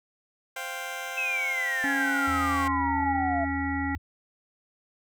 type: chord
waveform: 15% pulse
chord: C suspended fourth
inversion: none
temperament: just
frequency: 523.3 / 697.7 / 784.9 Hz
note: C5 / F5 / G5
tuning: 0 / -2 / +2 cents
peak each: -33 / -32 / -31 dBFS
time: 0.56-2.68 s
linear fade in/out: 5 ms
type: exponential sweep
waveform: sine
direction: down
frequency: 2627 to 671 Hz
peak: -26 dBFS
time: 1.17-3.45 s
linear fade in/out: 10 ms
type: harmonic tone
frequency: 276.8 Hz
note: C#4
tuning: 2 cents flat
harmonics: 1 / 3 / 5 / 7 / 8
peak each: -29 / -34 / -39 / -33 / -45 dBFS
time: 1.84-3.95 s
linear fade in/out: 0 ms
type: tone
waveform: sine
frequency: 81 Hz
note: E2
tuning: 30 cents flat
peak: -33 dBFS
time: 2.27-3.98 s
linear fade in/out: 10 ms
effects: none